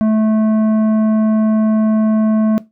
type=tone with tanh clipping; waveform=triangle; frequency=217.6 Hz; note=A3; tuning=19 cents flat; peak=-12 dBFS; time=0.01-2.58 s; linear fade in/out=0 ms; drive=14 dB; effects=noise-tail reverb RT60 0.2 s tail -18 dB re dry